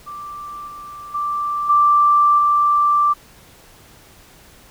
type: tone with level steps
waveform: sine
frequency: 1174.7 Hz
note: D6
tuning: in tune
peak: -29 / -32 / -19 / -10 / -12 dBFS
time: 0.06-3.14 s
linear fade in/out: 20 ms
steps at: 0.67 / 1.14 / 1.69 / 2.38 s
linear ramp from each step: 10 ms
effects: pink hiss -47 dBFS RMS until 4.7 s